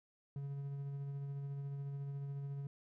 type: tone with tremolo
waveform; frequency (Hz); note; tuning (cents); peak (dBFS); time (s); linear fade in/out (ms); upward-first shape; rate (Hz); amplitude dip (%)
triangle; 140; C#3; +18; -37; 0.36-2.67; 2; sine; 14; 25
effects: none